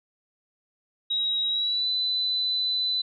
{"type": "tone with pitch glide", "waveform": "sine", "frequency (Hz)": [3827, 4003], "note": ["A#7", "B7"], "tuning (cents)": [45, 23], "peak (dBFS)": -23, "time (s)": [1.1, 3.02], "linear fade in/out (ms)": 10, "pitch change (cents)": 78, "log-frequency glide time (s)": [1.48, 1.89], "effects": []}